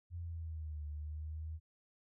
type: linear two-way sweep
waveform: sine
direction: down then up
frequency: 87.31 to 74.3 to 80 Hz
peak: -40 dBFS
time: 0.1-1.6 s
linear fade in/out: 50 ms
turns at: 0.85 s
effects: none